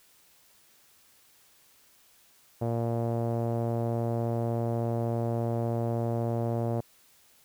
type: tone with low-pass filter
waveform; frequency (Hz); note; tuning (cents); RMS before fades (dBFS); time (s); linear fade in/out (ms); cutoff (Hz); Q
sawtooth; 116.54; A#2; 0; -29; 2.61-6.81; 10; 640; 2.4
effects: white hiss -61 dBFS RMS until 7.44 s